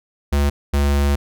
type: tone pair in turn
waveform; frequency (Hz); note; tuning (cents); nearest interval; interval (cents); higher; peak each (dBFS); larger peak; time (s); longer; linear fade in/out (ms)
square; 71.3 / 70.96; C#2 / C#2; +49 / +41; unison; 8; first; -15; neither; 0.32-0.5 / 0.73-1.16; second; 10
effects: none